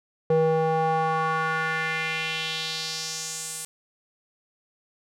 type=tone with band-pass filter sweep; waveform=square; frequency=160 Hz; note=D#3; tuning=49 cents sharp; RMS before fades=-26 dBFS; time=0.3-3.65 s; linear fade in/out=2 ms; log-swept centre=470 to 9300 Hz; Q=2.5; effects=none